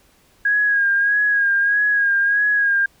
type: tone with vibrato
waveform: sine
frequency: 1640 Hz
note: G#6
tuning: 22 cents flat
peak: -14 dBFS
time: 0.45-2.86 s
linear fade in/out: 5 ms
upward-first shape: sine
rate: 1.6 Hz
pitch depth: 40 cents each way
effects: pink hiss -56 dBFS RMS until 3 s